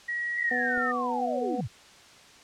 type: tone with pitch glide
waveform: sine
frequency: 1910 to 1816.4 Hz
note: A#6 to A#6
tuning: +42 to -45 cents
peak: -28 dBFS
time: 0.08-0.92 s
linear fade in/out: 10 ms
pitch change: -87 cents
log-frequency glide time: 0.38-0.8 s
type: linear sweep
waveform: sine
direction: down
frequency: 2036 to 82 Hz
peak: -29 dBFS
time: 0.37-1.68 s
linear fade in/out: 20 ms
type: harmonic tone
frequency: 246.9 Hz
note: B3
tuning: in tune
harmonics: 1 / 2 / 3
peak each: -33 / -33 / -33 dBFS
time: 0.51-1.61 s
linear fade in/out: 5 ms
type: clicks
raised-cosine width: 2 ms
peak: -33 dBFS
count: 2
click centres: 0.775 / 0.778 s
effects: white hiss -52 dBFS RMS until 2.43 s + low-pass 6000 Hz 12 dB/octave